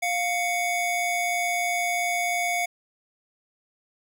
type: tone pair together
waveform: square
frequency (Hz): 702 / 2229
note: F5 / C#7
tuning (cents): +9 / +9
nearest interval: octave + minor sixth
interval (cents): 2000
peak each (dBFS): -27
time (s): 0.02-2.66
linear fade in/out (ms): 10
effects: none